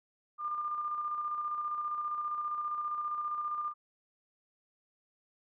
sine tone with tremolo, 1200 Hz, D6, 37 cents sharp, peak -31 dBFS, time 0.38-3.74 s, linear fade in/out 50 ms, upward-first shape square, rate 15 Hz, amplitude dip 35%, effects none

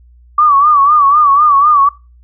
sine tone with vibrato, 1162 Hz, D6, 19 cents flat, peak -5 dBFS, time 0.38-1.89 s, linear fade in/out 5 ms, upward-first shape sine, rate 4 Hz, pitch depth 95 cents each way, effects noise-tail reverb RT60 0.3 s tail -24 dB re dry + added 60 Hz sine -40 dBFS peak until 2.23 s

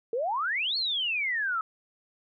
sine exponential two-way sweep, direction up then down, 440 to 4429 to 1272 Hz, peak -26 dBFS, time 0.13-1.61 s, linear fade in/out 2 ms, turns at 0.77 s, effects none

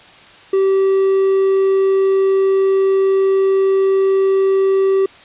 triangle tone, 386.6 Hz, G4, 24 cents flat, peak -9 dBFS, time 0.53-5.06 s, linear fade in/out 5 ms, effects white hiss -42 dBFS RMS until 5.24 s + resampled to 8000 Hz

